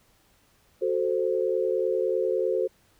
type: chord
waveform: sine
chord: F# diminished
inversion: none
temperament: equal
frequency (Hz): 370 / 440 / 523.3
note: F#4 / A4 / C5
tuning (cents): 0 / 0 / 0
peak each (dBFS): -27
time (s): 0.81-2.68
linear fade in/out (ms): 20
effects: pink hiss -63 dBFS RMS until 2.99 s